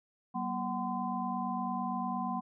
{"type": "tone cluster", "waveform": "sine", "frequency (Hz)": [190.1, 238.8, 751, 1025], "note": ["F#3", "A#3", "F#5", "C6"], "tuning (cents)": [47, 42, 26, -36], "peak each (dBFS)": [-38, -37, -37, -37], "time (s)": [0.34, 2.41], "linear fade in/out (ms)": 20, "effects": []}